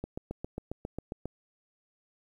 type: click train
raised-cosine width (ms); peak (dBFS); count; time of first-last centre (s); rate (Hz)
2; -22; 10; 0.04-1.256; 7.4
effects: 10-bit